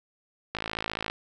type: click train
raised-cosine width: 0.3 ms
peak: -14 dBFS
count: 31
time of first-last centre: 0.55-1.099 s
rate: 54.6 Hz
effects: none